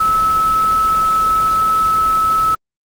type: tone in noise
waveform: sine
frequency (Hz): 1300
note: E6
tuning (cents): -24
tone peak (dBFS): -11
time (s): 0-2.55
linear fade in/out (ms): 5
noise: pink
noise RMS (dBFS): -28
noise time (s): 0-2.55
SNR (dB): +14
effects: Opus 32 kbps